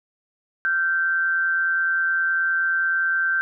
sine tone pair together, 1385 / 1554.6 Hz, F6 / G6, -15 / -15 cents, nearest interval major second, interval 200 cents, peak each -28 / -19 dBFS, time 0.65-3.41 s, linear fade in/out 0 ms, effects none

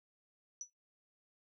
sine tone with exponential decay, 5920 Hz, F#8, in tune, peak -36 dBFS, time 0.61-0.7 s, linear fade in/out 1 ms, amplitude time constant 18 ms, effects noise-tail reverb RT60 0.2 s tail -25 dB re dry + tanh soft clip ceiling -32 dBFS

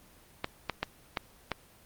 clicks, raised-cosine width 0.3 ms, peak -13 dBFS, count 5, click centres 0.444 / 0.697 / 0.83 / 1.172 / 1.517 s, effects pink hiss -58 dBFS RMS until 1.85 s + Opus 24 kbps

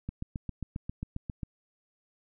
click train, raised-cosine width 5 ms, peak -22 dBFS, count 11, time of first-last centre 0.09-1.432 s, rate 7.45 Hz, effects none

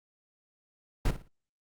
brown noise with echo, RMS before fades -25 dBFS, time 1.05-1.11 s, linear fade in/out 5 ms, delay 57 ms, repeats 3, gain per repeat -11 dB, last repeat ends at 1.281 s, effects Opus 48 kbps

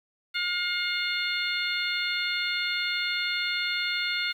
harmonic tone, 713 Hz, F5, 36 cents sharp, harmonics 2 / 3 / 4 / 5 / 6, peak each -32 / -30 / -35 / -33 / -34 dBFS, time 0.34-4.33 s, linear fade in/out 20 ms, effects 9-bit

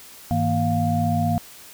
sine tone cluster, 100 / 158.8 / 234 / 703 Hz, G2 / D#3 / A#3 / F5, +35 / +36 / +7 / +11 cents, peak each -24 dBFS, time 0.31-1.38 s, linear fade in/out 0 ms, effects white hiss -44 dBFS RMS until 1.73 s

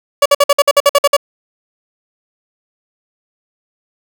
30% pulse tone bursts, 570 Hz, C#5, 48 cents sharp, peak -3 dBFS, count 11, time 0.22-1.167 s, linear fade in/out 5 ms, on 37 ms, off 54 ms, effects none

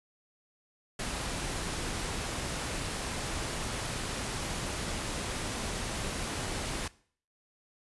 pink noise, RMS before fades -35 dBFS, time 0.99-6.88 s, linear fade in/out 5 ms, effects noise-tail reverb RT60 0.5 s tail -20 dB re dry + resampled to 24000 Hz

